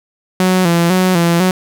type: tone with vibrato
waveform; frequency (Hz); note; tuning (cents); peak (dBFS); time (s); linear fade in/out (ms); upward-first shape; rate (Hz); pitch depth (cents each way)
sawtooth; 177.3; F3; +26; -6; 0.4-1.51; 2; square; 2; 73
effects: none